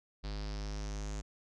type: tone with low-pass filter sweep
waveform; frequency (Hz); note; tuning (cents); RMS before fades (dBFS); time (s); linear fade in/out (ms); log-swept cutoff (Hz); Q
square; 51.5; G#1; -14; -39; 0.23-1.22; 20; 4500 to 6900; 4.5
effects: none